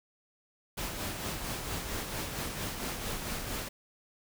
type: noise with tremolo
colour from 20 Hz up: pink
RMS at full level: -35 dBFS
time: 0.77-3.69 s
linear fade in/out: 10 ms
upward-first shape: sine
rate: 4.4 Hz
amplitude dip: 40%
effects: none